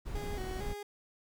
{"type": "noise", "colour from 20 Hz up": "brown", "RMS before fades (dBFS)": -38, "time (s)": [0.05, 0.74], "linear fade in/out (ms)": 20}
{"type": "tone with vibrato", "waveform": "30% pulse", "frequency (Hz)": 392, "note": "G4", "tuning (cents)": 0, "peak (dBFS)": -38, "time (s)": [0.15, 0.83], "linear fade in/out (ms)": 5, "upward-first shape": "square", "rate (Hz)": 2.2, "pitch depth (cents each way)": 82}
{"effects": []}